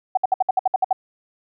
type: tone bursts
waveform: sine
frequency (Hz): 755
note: F#5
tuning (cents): +35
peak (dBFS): -13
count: 10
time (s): 0.15-0.929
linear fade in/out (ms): 5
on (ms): 23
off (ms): 61
effects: none